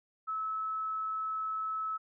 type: tone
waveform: sine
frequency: 1299 Hz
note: E6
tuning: 26 cents flat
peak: -32 dBFS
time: 0.27-1.98 s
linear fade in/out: 20 ms
effects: none